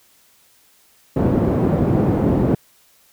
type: band-pass noise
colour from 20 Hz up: pink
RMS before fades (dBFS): -17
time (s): 1.16-2.55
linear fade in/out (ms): 5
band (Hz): 110 to 440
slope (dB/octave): 12
effects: white hiss -55 dBFS RMS until 3.12 s